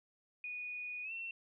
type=tone with pitch glide; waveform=sine; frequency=2467 to 2706 Hz; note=D#7 to E7; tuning=-15 to +45 cents; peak=-40 dBFS; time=0.44-1.31 s; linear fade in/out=2 ms; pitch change=+160 cents; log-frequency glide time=1.03-1.12 s; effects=none